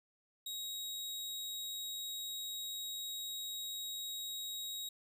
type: tone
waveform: sawtooth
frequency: 3799 Hz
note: A#7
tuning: 32 cents sharp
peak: -37 dBFS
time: 0.46-4.89 s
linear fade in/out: 5 ms
effects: none